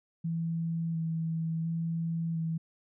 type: tone with vibrato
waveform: sine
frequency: 164.1 Hz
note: E3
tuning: 8 cents flat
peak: -29 dBFS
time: 0.24-2.58 s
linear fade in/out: 10 ms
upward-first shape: square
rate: 0.71 Hz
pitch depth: 14 cents each way
effects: none